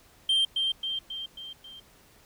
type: tone with echo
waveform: sine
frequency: 3157 Hz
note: G7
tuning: 12 cents sharp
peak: -18 dBFS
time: 0.29-0.45 s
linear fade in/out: 5 ms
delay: 270 ms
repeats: 5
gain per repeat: -5 dB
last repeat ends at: 1.8 s
effects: tanh soft clip ceiling -20 dBFS + pink hiss -58 dBFS RMS until 2.25 s